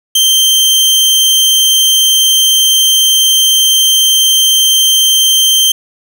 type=tone; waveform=sawtooth; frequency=3139 Hz; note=G7; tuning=2 cents sharp; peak=-3 dBFS; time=0.15-5.72 s; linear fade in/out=5 ms; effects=none